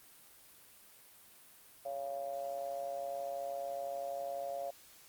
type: ring-modulated tone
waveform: triangle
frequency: 66 Hz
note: C2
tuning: 16 cents sharp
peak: -32 dBFS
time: 1.85-4.71 s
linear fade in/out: 10 ms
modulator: 624 Hz
effects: white hiss -59 dBFS RMS until 5.08 s + Opus 32 kbps